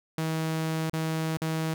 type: tone with dropouts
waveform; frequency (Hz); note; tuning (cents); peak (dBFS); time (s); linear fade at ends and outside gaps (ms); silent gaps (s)
sawtooth; 160; D#3; +49; -23; 0.18-1.74; 2; 0.897-0.933 / 1.371-1.418
effects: none